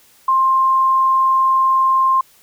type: tone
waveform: sine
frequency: 1056 Hz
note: C6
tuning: 16 cents sharp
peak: -11 dBFS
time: 0.28-2.21 s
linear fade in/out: 5 ms
effects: white hiss -51 dBFS RMS until 2.42 s